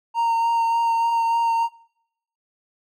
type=tone with vibrato; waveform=triangle; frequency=923 Hz; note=A#5; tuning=17 cents flat; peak=-16 dBFS; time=0.14-1.69 s; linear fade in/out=50 ms; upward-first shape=sine; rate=3.4 Hz; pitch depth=13 cents each way; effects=noise-tail reverb RT60 0.8 s tail -24 dB re dry + AAC 48 kbps